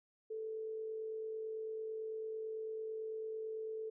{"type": "tone with amplitude modulation", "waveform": "sine", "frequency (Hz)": 440, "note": "A4", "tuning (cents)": 0, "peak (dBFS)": -38, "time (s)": [0.3, 3.9], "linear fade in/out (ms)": 10, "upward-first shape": "sine", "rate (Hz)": 49, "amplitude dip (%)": 30, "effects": []}